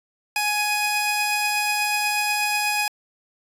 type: tone pair together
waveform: sawtooth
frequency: 836.4 / 2501 Hz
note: G#5 / D#7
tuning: +12 / +8 cents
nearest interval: octave + perfect fifth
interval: 1896 cents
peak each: -20 dBFS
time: 0.36-2.88 s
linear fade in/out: 2 ms
effects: resampled to 32000 Hz